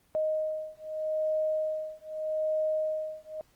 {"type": "beating tone pair", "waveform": "sine", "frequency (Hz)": [622.3, 623.11], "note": ["D#5", "D#5"], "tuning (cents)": [0, 2], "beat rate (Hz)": 0.81, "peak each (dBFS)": -31, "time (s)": [0.15, 3.41], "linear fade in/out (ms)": 0, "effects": ["pink hiss -66 dBFS RMS until 3.55 s", "Opus 24 kbps"]}